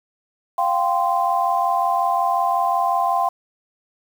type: chord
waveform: sine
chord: F suspended second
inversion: none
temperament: equal with one note detuned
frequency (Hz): 698.5 / 784 / 1040.5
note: F5 / G5 / C6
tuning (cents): 0 / 0 / -10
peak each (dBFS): -21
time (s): 0.58-3.29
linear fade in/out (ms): 5
effects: 7-bit